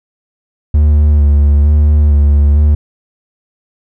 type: tone with vibrato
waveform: triangle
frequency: 73.42 Hz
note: D2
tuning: in tune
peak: -3 dBFS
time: 0.74-2.75 s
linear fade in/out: 5 ms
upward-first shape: square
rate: 1.1 Hz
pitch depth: 27 cents each way
effects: none